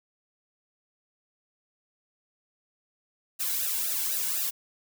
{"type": "noise with flanger", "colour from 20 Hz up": "blue", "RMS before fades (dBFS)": -29, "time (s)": [3.39, 4.51], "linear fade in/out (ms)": 20, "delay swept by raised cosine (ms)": [0.9, 1.65], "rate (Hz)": 4, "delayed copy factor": -0.9, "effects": []}